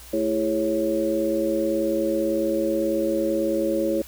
harmonic tone with a mistuned harmonic, 110 Hz, A2, in tune, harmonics 2 / 3 / 4 / 5, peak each -30 / -24 / -29 / -24 dBFS, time 0.13-4.02 s, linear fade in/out 5 ms, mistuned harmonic 4, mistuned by -130 cents, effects added 60 Hz sine -45 dBFS peak until 4.07 s + white hiss -45 dBFS RMS until 4.07 s

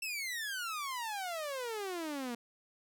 sawtooth exponential sweep, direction down, 2696 to 231.3 Hz, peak -33 dBFS, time 0.02-2.35 s, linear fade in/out 5 ms, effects none

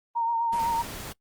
sine tone with vibrato, 926 Hz, A#5, 12 cents flat, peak -23 dBFS, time 0.15-0.83 s, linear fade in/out 20 ms, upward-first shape sine, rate 7.9 Hz, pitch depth 30 cents each way
pink noise, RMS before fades -38 dBFS, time 0.52-1.13 s, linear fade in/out 10 ms
effects noise-tail reverb RT60 0.1 s tail -24 dB re dry + Opus 32 kbps

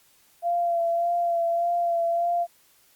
sine tone with vibrato, 685 Hz, F5, 34 cents flat, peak -21 dBFS, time 0.42-2.47 s, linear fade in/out 50 ms, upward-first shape sine, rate 1.7 Hz, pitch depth 24 cents each way, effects white hiss -60 dBFS RMS until 2.95 s + Opus 48 kbps

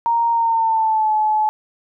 sine tone with pitch glide, 931 to 858.7 Hz, A#5 to A5, -2 to -42 cents, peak -14 dBFS, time 0.06-1.49 s, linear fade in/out 0 ms, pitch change -140 cents, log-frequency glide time 0.31-1.13 s, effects none

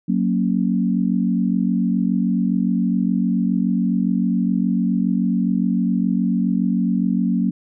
sine chord, F# major, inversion none, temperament equal with one note detuned, 185 / 232.1 / 277.2 Hz, F#3 / A#3 / C#4, 0 / -7 / 0 cents, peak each -19 / -20 / -24 dBFS, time 0.08-7.51 s, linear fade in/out 10 ms, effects none

